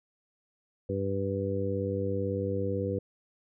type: harmonic tone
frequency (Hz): 98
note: G2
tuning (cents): 0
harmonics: 1 / 2 / 3 / 4 / 5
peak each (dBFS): -33 / -36 / -37 / -36 / -32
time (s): 0.89-2.99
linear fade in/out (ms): 5
effects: none